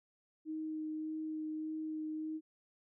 sine tone with vibrato, 312.1 Hz, D#4, 5 cents sharp, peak -37 dBFS, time 0.45-2.41 s, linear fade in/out 50 ms, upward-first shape sine, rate 1.7 Hz, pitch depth 10 cents each way, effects none

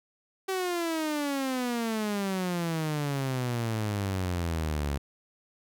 sawtooth exponential sweep, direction down, 385.4 to 69.3 Hz, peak -24 dBFS, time 0.48-4.98 s, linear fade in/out 10 ms, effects none

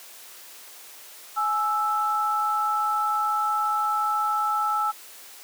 sine tone pair together, 840.4 / 1318.5 Hz, G#5 / E6, +20 / 0 cents, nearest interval minor sixth, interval 780 cents, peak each -26 / -23 dBFS, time 1.36-4.92 s, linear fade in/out 20 ms, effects white hiss -45 dBFS RMS until 5.43 s + high-pass 400 Hz 12 dB/octave

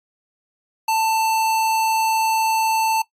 square tone, 888 Hz, A5, 16 cents sharp, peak -17 dBFS, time 0.88-3.02 s, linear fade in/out 5 ms, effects noise-tail reverb RT60 0.1 s tail -18 dB re dry + MP3 64 kbps

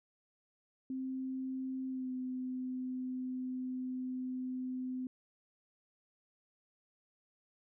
sine tone with pitch glide, 261.6 to 255.5 Hz, C4 to C4, 0 to -41 cents, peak -36 dBFS, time 0.9-5.07 s, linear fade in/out 2 ms, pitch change -41 cents, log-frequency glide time 1.88-2.11 s, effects none

